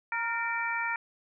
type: harmonic tone with a mistuned harmonic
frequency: 465.5 Hz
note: A#4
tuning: 2 cents flat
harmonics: 2 / 3 / 4 / 5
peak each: -34 / -34 / -34 / -34 dBFS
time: 0.12-0.96 s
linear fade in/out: 2 ms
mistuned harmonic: 4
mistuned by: -37 cents
effects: none